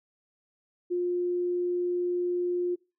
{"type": "tone", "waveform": "sine", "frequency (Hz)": 354.5, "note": "F4", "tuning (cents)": 26, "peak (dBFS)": -25, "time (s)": [0.9, 2.76], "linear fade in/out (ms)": 20, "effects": ["noise-tail reverb RT60 0.3 s tail -23 dB re dry"]}